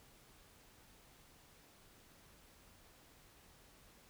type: silence
effects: pink hiss -64 dBFS RMS until 4.09 s